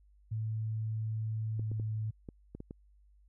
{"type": "tone with pitch glide", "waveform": "sine", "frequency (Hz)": [110, 108.8], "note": ["A2", "A2"], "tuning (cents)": [0, -19], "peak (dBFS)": -32, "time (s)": [0.31, 2.11], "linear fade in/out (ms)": 10, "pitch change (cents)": -19, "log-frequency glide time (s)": [1.55, 1.66]}
{"type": "clicks", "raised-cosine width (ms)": 3, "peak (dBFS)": -30, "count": 7, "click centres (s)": [1.595, 1.716, 1.798, 2.288, 2.55, 2.604, 2.709]}
{"effects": ["added 50 Hz sine -60 dBFS peak until 3.28 s"]}